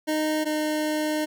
25% pulse tone pair in turn, 308.9 / 306.1 Hz, D#4 / D#4, -12 / -28 cents, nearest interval unison, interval 16 cents, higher first, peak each -19 / -20 dBFS, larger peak first, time 0.07-0.45 / 0.45-1.26 s, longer second, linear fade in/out 20 ms, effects none

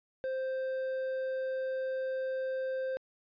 sine tone with hard clipping, 523.3 Hz, C5, in tune, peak -33 dBFS, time 0.24-2.97 s, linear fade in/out 0 ms, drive 5 dB, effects resampled to 11025 Hz

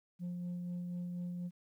sine tone with tremolo, 176.6 Hz, F3, 20 cents sharp, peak -34 dBFS, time 0.19-1.51 s, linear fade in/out 50 ms, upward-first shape sine, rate 4.1 Hz, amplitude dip 30%, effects tanh soft clip ceiling -36 dBFS + 12-bit

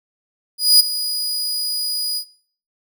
sawtooth tone with ADSR envelope, 4922 Hz, D#8, 20 cents flat, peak -3 dBFS, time 0.58-2.25 s, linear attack 220 ms, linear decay 12 ms, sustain -14 dB, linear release 80 ms, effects noise-tail reverb RT60 0.5 s tail -19 dB re dry

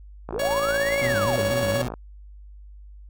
click train, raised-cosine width 1 ms, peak -18 dBFS, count 92, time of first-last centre 0.29-1.939 s, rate 55.2 Hz
sine linear two-way sweep, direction up then down, 322 to 2284 to 322 Hz, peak -26 dBFS, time 0.32-1.42 s, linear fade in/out 20 ms, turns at 1 s
45% pulse tone with tremolo, 560 Hz, C#5, 18 cents sharp, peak -21 dBFS, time 0.39-1.82 s, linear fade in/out 5 ms, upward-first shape square, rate 17 Hz, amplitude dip 30%
25% pulse tone with vibrato, 111.9 Hz, A2, 30 cents sharp, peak -23 dBFS, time 1.02-1.88 s, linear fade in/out 0 ms, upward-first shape square, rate 4.1 Hz, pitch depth 180 cents each way
effects added 50 Hz sine -41 dBFS peak until 3.09 s

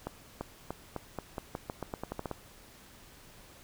accelerating click train, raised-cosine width 1 ms, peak -21 dBFS, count 15, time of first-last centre 0.07-2.313 s, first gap 340 ms, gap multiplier 0.87, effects pink hiss -55 dBFS RMS until 3.63 s

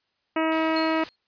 harmonic tone, 320 Hz, D#4, 49 cents sharp, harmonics 1 / 2 / 3 / 4 / 5 / 6 / 7 / 8 / 9, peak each -24 / -27 / -30 / -31 / -37 / -35 / -36 / -37 / -40 dBFS, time 0.36-1.04 s, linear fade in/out 5 ms
white noise, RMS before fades -40 dBFS, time 0.52-1.09 s, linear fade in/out 0 ms
sine tone with exponential decay, 4259 Hz, C8, 30 cents sharp, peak -28 dBFS, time 0.76-1.16 s, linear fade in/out 5 ms, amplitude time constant 86 ms
effects white hiss -73 dBFS RMS until 1.27 s + resampled to 11025 Hz

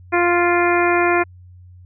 harmonic tone with a mistuned harmonic, 349.2 Hz, F4, in tune, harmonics 1 / 2 / 3 / 4 / 5 / 6 / 7, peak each -17 / -20 / -22 / -23 / -24 / -25 / -25 dBFS, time 0.12-1.24 s, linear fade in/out 20 ms, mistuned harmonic 7, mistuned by -16 cents, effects added 90 Hz sine -40 dBFS peak until 1.85 s

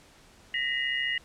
sine tone cluster, 1866 / 2000 / 2861 Hz, A#6 / B6 / F7, +1 / +21 / +41 cents, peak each -31 dBFS, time 0.54-1.18 s, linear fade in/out 2 ms, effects pink hiss -56 dBFS RMS until 1.24 s + low-pass 9000 Hz 12 dB/octave

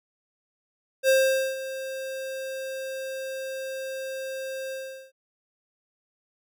square tone with ADSR envelope, 530 Hz, C5, 22 cents sharp, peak -17 dBFS, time 1.03-5.12 s, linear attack 57 ms, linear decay 470 ms, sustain -15 dB, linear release 400 ms, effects none

